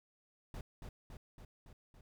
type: noise with echo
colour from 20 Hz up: brown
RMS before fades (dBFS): -44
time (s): 0.54-0.61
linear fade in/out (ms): 2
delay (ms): 280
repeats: 5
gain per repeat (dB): -3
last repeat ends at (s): 2.01
effects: none